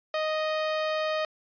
sawtooth tone, 622.3 Hz, D#5, in tune, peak -22 dBFS, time 0.14-1.25 s, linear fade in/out 2 ms, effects resampled to 11025 Hz

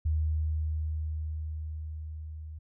sine tone with level ramp, 77.78 Hz, D#2, in tune, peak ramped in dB -24 to -39 dBFS, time 0.05-2.59 s, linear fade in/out 10 ms, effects none

